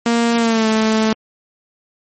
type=tone with pitch glide; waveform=sawtooth; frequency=233.7 to 219.3 Hz; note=A#3 to A3; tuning=+5 to -6 cents; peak=-9 dBFS; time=0.06-1.13 s; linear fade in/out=2 ms; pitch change=-111 cents; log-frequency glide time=0.37-0.67 s; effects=MP3 32 kbps